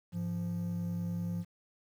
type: tone pair together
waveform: triangle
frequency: 102.99 / 173.2 Hz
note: G#2 / F3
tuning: -14 / -14 cents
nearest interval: major sixth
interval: 900 cents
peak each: -36 / -31 dBFS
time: 0.12-1.45 s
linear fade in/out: 50 ms
effects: tanh soft clip ceiling -25 dBFS + 10-bit